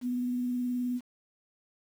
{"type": "tone with vibrato", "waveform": "sine", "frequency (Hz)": 246.9, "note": "B3", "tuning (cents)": 0, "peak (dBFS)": -28, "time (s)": [0.01, 1.01], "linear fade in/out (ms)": 50, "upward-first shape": "sine", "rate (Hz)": 19, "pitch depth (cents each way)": 17, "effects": ["9-bit"]}